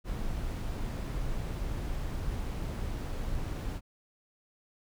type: noise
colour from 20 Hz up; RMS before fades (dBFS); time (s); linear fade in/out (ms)
brown; -34; 0.04-3.81; 50
effects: none